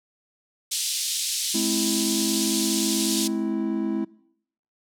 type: band-pass noise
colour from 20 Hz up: pink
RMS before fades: -27 dBFS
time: 0.71-3.28 s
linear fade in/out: 10 ms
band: 3500 to 11000 Hz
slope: 24 dB/octave
type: chord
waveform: triangle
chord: Ab augmented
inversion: none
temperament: equal with one note detuned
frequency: 212.6 / 261.6 / 329.6 Hz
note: Ab3 / C4 / E4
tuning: +41 / 0 / 0 cents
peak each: -25 / -28 / -25 dBFS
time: 1.54-4.05 s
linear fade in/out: 10 ms
effects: noise-tail reverb RT60 0.7 s tail -22 dB re dry